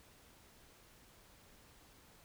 silence, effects pink hiss -63 dBFS RMS until 2.24 s

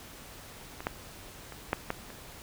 clicks, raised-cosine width 0.5 ms, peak -24 / -14 / -27 / -11 / -15 / -29 dBFS, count 6, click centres 0.805 / 0.869 / 1.523 / 1.731 / 1.904 / 2.103 s, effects pink hiss -48 dBFS RMS until 2.42 s

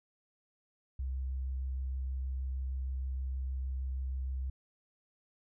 sine tone with vibrato, 65.41 Hz, C2, in tune, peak -33 dBFS, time 0.99-4.5 s, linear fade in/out 5 ms, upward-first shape sine, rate 6.4 Hz, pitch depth 10 cents each way, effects none

